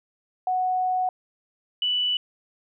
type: tone pair in turn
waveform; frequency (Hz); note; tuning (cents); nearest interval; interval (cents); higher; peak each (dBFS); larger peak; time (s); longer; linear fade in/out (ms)
sine; 739 / 2968; F#5 / F#7; -2 / +5; 2 octaves; 2407; second; -21; neither; 0.47-1.09 / 1.82-2.17; first; 2
effects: none